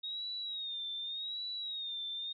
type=tone with vibrato; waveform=sine; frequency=3743 Hz; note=A#7; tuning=6 cents sharp; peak=-37 dBFS; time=0.03-2.33 s; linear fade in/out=10 ms; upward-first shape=sine; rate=0.86 Hz; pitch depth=90 cents each way; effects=none